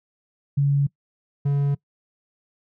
sine / triangle tone pair in turn, 141.1 / 141.62 Hz, C#3 / C#3, +31 / +37 cents, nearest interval unison, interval 6 cents, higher second, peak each -16 dBFS, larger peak neither, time 0.57-0.87 / 1.45-1.75 s, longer neither, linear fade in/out 10 ms, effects noise-tail reverb RT60 0.1 s tail -22 dB re dry

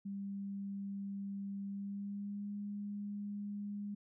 sine tone with pitch glide, 198.4 to 204.3 Hz, G3 to G#3, +21 to -28 cents, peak -39 dBFS, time 0.05-3.95 s, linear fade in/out 10 ms, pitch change +51 cents, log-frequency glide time 1.67-2.53 s, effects none

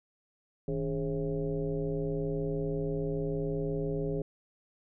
sine tone with frequency modulation, 284.4 Hz, C#4, 45 cents sharp, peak -29 dBFS, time 0.68-4.22 s, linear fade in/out 2 ms, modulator 127 Hz, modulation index 1.8, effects none

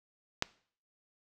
click, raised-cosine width 0.2 ms, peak -10 dBFS, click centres 0.424 s, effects noise-tail reverb RT60 0.5 s tail -21 dB re dry

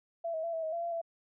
sine tone with pitch steps, 671 / 639 / 673 / 651 / 634 / 679 / 684 / 669 Hz, E5 / D#5 / E5 / E5 / D#5 / F5 / F5 / E5, +31 / +46 / +36 / -22 / +32 / -49 / -36 / +25 cents, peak -32 dBFS, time 0.24-1.016 s, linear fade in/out 10 ms, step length 97 ms, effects none

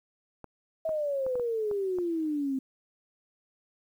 clicks, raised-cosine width 1 ms, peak -28 dBFS, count 7, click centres 0.443 / 0.892 / 1.265 / 1.355 / 1.397 / 1.713 / 1.986 s
sine exponential sweep, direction down, 650 to 260.8 Hz, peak -27 dBFS, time 0.85-2.59 s, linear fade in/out 5 ms
effects 10-bit

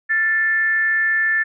sine tone with frequency modulation, 1766 Hz, A6, 6 cents sharp, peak -15 dBFS, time 0.09-1.44 s, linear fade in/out 20 ms, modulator 383 Hz, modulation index 0.32, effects none

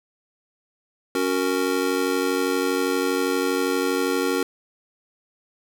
square chord, F# major, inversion second, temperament just, 277.5 / 370 / 462.5 Hz, C#4 / F#4 / A#4, +2 / 0 / -14 cents, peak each -26 dBFS, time 1.15-4.43 s, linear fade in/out 2 ms, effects none

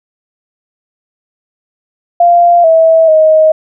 sine tone with pitch steps, 694 / 650 / 628 Hz, F5 / E5 / D#5, -11 / -24 / +16 cents, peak -3 dBFS, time 2.2-3.52 s, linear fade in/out 5 ms, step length 440 ms, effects none

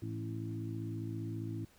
harmonic tone with a mistuned harmonic, 55 Hz, A1, in tune, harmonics 2 / 3 / 4 / 5 / 6, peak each -39 / -47 / -50 / -45 / -44 dBFS, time 0.02-1.65 s, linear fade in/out 5 ms, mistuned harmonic 3, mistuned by +29 cents, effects pink hiss -65 dBFS RMS until 1.78 s

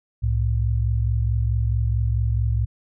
sine tone pair together, 65.41 / 110.01 Hz, C2 / A2, 0 / 0 cents, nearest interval major sixth, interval 900 cents, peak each -21 dBFS, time 0.22-2.66 s, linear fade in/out 20 ms, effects none

